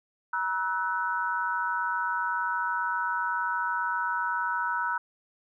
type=tone cluster; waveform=sine; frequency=958 / 1305 / 1493 Hz; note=A#5 / E6 / F#6; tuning=+47 / -18 / +15 cents; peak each=-30 / -32 / -30 dBFS; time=0.33-4.98 s; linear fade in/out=5 ms; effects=none